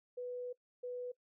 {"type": "tone bursts at uneven times", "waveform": "sine", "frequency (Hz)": 493.9, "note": "B4", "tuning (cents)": 0, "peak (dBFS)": -39, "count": 2, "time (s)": [[0.17, 0.53], [0.83, 1.12]], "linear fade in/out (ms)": 10, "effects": ["noise-tail reverb RT60 0.1 s tail -21 dB re dry"]}